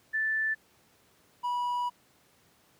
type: tone pair in turn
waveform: sine / triangle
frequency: 1759 / 975.3 Hz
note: A6 / B5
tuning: -1 / -22 cents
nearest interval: minor seventh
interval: 1021 cents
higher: first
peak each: -26 dBFS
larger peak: neither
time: 0.13-0.55 / 1.43-1.9 s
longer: second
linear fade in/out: 20 ms
effects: pink hiss -64 dBFS RMS until 2.79 s + high-pass 100 Hz 12 dB/octave